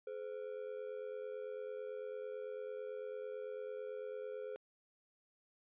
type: ring-modulated tone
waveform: triangle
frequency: 470 Hz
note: A#4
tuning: 14 cents sharp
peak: -37 dBFS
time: 0.07-4.56 s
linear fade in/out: 0 ms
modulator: 44.5 Hz
effects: resampled to 8000 Hz